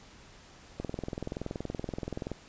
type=click train; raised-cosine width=2 ms; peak=-21 dBFS; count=33; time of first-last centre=0.8-2.317 s; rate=21.1 Hz; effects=pink hiss -54 dBFS RMS until 2.48 s + resampled to 16000 Hz